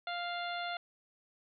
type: harmonic tone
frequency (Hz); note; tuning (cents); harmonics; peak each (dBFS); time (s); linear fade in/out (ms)
698.5; F5; 0; 1 / 2 / 3 / 4 / 5 / 6; -38 / -41 / -45 / -48 / -45 / -49; 0.07-0.77; 2
effects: none